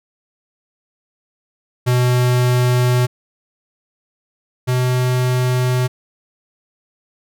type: tone pair in turn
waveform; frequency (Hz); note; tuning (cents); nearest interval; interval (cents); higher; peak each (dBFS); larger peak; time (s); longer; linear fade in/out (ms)
square; 124.3 / 126.11; B2 / B2; +12 / +37; unison; 25; second; -13 / -15; first; 1.86-3.07 / 4.67-5.88; neither; 20
effects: none